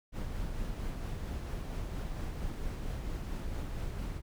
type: noise with tremolo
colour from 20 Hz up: brown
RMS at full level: -36 dBFS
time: 0.12-4.22 s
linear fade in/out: 50 ms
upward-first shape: sine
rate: 4.4 Hz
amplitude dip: 25%
effects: none